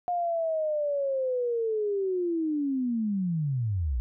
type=linear sweep; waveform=sine; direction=down; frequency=715 to 55 Hz; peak=-25 dBFS; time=0.08-4 s; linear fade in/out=0 ms; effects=none